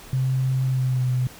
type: tone with pitch glide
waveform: sine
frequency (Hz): 130.81 to 126.5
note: C3 to B2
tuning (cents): 0 to +42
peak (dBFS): -19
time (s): 0.13-1.27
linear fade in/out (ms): 2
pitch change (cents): -58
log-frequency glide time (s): 0.67-1.08
effects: pink hiss -44 dBFS RMS until 1.39 s